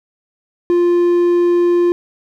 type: tone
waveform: triangle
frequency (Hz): 349.2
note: F4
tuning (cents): 0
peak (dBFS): -8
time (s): 0.7-1.92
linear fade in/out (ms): 0
effects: none